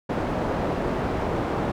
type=low-pass noise; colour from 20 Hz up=white; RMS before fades=-26 dBFS; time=0.09-1.72 s; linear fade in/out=10 ms; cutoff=660 Hz; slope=12 dB/octave; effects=none